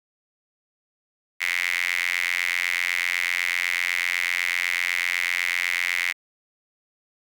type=tone with high-pass filter; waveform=sawtooth; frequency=88 Hz; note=F2; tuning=14 cents sharp; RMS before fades=-25 dBFS; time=1.4-6.13 s; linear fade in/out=20 ms; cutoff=2100 Hz; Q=7.8; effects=none